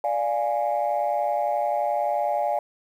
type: chord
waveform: sine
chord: D diminished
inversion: none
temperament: equal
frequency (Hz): 587.3 / 698.5 / 830.6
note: D5 / F5 / Ab5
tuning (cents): 0 / 0 / 0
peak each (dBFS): -25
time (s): 0.04-2.59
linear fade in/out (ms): 2
effects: tanh soft clip ceiling -15 dBFS + 9-bit